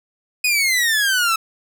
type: exponential sweep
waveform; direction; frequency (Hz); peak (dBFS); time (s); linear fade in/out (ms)
sawtooth; down; 2520 to 1300; -12; 0.44-1.36; 5
effects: none